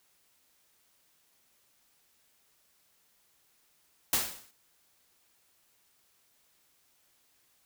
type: noise with exponential decay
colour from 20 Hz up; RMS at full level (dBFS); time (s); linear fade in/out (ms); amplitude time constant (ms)
white; -24; 4.13-4.51; 2; 82
effects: white hiss -69 dBFS RMS until 7.65 s

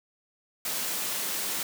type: high-pass noise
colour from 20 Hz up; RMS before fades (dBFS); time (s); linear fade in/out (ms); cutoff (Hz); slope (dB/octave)
white; -31; 0.65-1.63; 2; 140; 24
effects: none

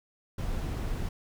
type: noise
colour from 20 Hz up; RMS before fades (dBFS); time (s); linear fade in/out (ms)
brown; -32; 0.38-1.09; 5
effects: none

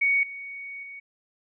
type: tone with level steps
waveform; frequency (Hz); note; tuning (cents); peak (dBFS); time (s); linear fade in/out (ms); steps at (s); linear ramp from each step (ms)
sine; 2234; C#7; +13; -19 / -35 / -38; 0.01-1; 10; 0.23 / 0.83; 2
effects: none

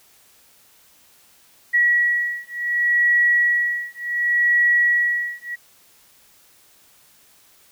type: beating tone pair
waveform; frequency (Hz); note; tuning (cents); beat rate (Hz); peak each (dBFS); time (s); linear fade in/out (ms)
sine; 1924 / 1924.68; B6 / B6; -46 / -45; 0.68; -19; 1.73-5.56; 20
effects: white hiss -54 dBFS RMS until 7.71 s

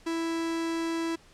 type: tone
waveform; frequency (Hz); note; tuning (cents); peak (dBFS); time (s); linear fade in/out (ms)
45% pulse; 330.2; E4; +3; -28; 0.06-1.16; 10
effects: pink hiss -57 dBFS RMS until 1.33 s + low-pass 8000 Hz 12 dB/octave

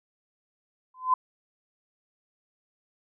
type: tone with exponential growth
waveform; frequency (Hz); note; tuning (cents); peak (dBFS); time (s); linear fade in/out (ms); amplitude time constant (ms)
sine; 1022; C6; -41; -15; 0.94-1.14; 5; 42
effects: none

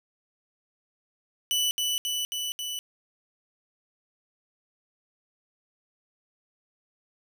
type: tone with echo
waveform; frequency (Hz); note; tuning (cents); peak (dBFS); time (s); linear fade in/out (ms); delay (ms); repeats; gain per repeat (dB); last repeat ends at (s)
sawtooth; 2975; F#7; +9; -20; 1.51-1.71; 0; 270; 4; -2; 2.79
effects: none

